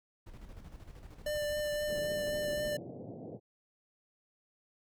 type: noise with tremolo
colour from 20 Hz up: brown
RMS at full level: -47 dBFS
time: 0.26-2.74 s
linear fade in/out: 10 ms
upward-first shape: square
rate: 13 Hz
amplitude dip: 50%
type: tone with vibrato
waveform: square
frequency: 595 Hz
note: D5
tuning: 22 cents sharp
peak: -33 dBFS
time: 1.26-2.77 s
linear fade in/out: 5 ms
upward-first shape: triangle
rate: 3.8 Hz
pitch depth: 15 cents each way
type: band-pass noise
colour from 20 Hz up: pink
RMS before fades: -45 dBFS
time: 1.87-3.4 s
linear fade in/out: 50 ms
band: 110 to 670 Hz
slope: 48 dB/octave
effects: none